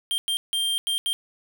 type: tone bursts at uneven times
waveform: square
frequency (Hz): 3180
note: G7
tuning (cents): +24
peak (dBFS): -23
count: 5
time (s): 0.11-0.18 / 0.28-0.37 / 0.53-0.78 / 0.87-0.98 / 1.06-1.13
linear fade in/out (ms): 0
effects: none